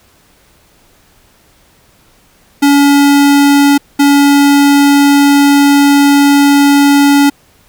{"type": "tone pair in turn", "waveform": "square", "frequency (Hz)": [283.6, 283.6], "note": ["C#4", "C#4"], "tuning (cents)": [40, 40], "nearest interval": "unison", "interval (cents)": 0, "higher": "neither", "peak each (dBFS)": [-5, -5], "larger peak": "neither", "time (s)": [[2.62, 3.78], [3.99, 7.3]], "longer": "second", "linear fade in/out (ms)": 10, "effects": ["pink hiss -48 dBFS RMS until 7.68 s"]}